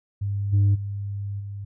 sine tone with level steps, 100.5 Hz, G2, 44 cents sharp, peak -23 / -13 / -27 / -31 dBFS, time 0.21-1.65 s, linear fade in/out 10 ms, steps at 0.52 / 0.74 / 1.39 s, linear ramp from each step 20 ms, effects tanh soft clip ceiling -14 dBFS

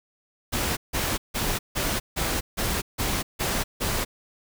pink noise bursts, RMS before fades -26 dBFS, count 9, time 0.52-4.05 s, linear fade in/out 20 ms, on 250 ms, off 160 ms, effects none

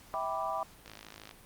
sine chord, E minor seventh, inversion none, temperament equal with one note detuned, 650.6 / 784 / 987.8 / 1174.7 Hz, E5 / G5 / B5 / D6, -23 / 0 / 0 / 0 cents, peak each -37 dBFS, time 0.14-0.63 s, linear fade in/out 0 ms
click train, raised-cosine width 0.2 ms, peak -29 dBFS, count 25, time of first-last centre 0.86-1.311 s, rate 53.2 Hz
effects pink hiss -56 dBFS RMS until 1.45 s + Opus 48 kbps

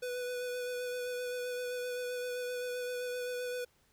square tone with vibrato, 494.9 Hz, B4, 4 cents sharp, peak -36 dBFS, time 0.02-3.65 s, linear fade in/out 10 ms, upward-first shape sine, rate 7.7 Hz, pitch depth 15 cents each way, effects pink hiss -70 dBFS RMS until 3.92 s

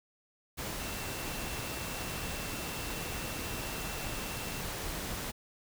sine tone in noise, 2692 Hz, E7, 36 cents sharp, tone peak -47 dBFS, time 0.79-4.62 s, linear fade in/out 20 ms, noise pink, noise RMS -38 dBFS, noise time 0.57-5.32 s, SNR -12 dB, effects none

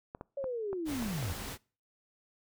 clicks, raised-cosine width 1 ms, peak -27 dBFS, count 7, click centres 0.149 / 0.211 / 0.442 / 0.73 / 1.025 / 1.227 / 1.298 s
sine linear sweep, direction down, 568 to 72 Hz, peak -33 dBFS, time 0.37-1.33 s, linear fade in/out 5 ms
pink noise, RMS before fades -41 dBFS, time 0.85-1.58 s, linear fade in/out 50 ms
effects noise-tail reverb RT60 0.4 s tail -25 dB re dry

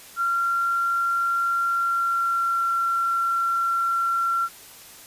sine tone with pitch glide, 1376 to 1364.1 Hz, F6 to F6, -26 to -41 cents, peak -20 dBFS, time 0.16-4.49 s, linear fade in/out 50 ms, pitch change -15 cents, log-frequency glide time 1.66-2.71 s, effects white hiss -45 dBFS RMS until 5.06 s + resampled to 32000 Hz

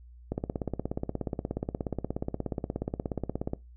click train, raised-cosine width 2 ms, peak -17 dBFS, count 55, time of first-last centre 0.32-3.534 s, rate 16.8 Hz, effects noise-tail reverb RT60 0.2 s tail -20 dB re dry + added 60 Hz sine -48 dBFS peak until 3.76 s

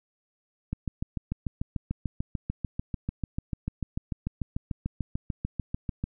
click train, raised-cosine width 5 ms, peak -17 dBFS, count 37, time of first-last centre 0.73-6.04 s, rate 6.78 Hz, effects none

